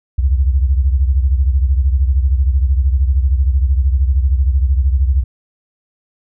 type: beating tone pair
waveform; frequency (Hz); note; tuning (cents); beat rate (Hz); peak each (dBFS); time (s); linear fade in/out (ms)
sine; 64.8 / 77.8; C2 / D#2; -16 / 0; 13; -11 / -17; 0.18-5.24; 10
effects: none